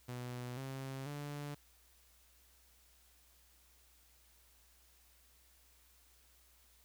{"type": "tone with pitch steps", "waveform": "sawtooth", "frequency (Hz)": [123.6, 134.01, 145.3], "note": ["B2", "C3", "D3"], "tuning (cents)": [2, 42, -18], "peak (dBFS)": -38, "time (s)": [0.08, 1.55], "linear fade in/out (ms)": 10, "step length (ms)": 490, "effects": ["added 60 Hz sine -69 dBFS peak until 6.84 s", "white hiss -68 dBFS RMS until 6.84 s"]}